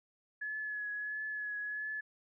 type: tone with vibrato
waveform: sine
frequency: 1700 Hz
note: G#6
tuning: 40 cents sharp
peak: -36 dBFS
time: 0.41-2.01 s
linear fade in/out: 10 ms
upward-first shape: triangle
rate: 1.5 Hz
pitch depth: 28 cents each way
effects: none